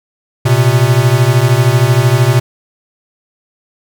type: beating tone pair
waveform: square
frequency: 117.5 / 130.5 Hz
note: A#2 / C3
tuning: +14 / -4 cents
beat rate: 13 Hz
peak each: -11 dBFS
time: 0.45-2.4 s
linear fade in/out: 10 ms
effects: none